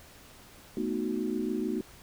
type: chord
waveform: sine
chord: B dominant seventh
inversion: third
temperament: equal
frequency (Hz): 220 / 246.9 / 311.1 / 370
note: A3 / B3 / D#4 / F#4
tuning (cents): 0 / 0 / 0 / 0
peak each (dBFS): -34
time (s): 0.77-1.81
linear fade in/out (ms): 2
effects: pink hiss -53 dBFS RMS until 2.02 s